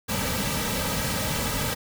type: noise with comb filter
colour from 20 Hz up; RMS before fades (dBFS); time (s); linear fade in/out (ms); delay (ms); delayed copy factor
pink; -27; 0.08-1.75; 20; 2.8; -0.75
effects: none